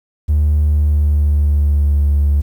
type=tone with pitch glide; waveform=triangle; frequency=75.1 to 72.12 Hz; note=D2 to D2; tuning=+39 to -31 cents; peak=-7 dBFS; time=0.28-2.42 s; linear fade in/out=20 ms; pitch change=-70 cents; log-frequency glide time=0.59-2.03 s; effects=tanh soft clip ceiling -6 dBFS + 8-bit